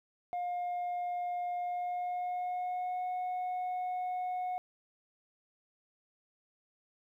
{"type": "tone with pitch glide", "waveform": "sine", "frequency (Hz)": [711, 729.7], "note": ["F5", "F#5"], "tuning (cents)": [31, -24], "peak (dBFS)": -30, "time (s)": [0.33, 4.58], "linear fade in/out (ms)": 0, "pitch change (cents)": 45, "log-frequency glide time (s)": [1.58, 3.05], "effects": ["tanh soft clip ceiling -32 dBFS", "12-bit"]}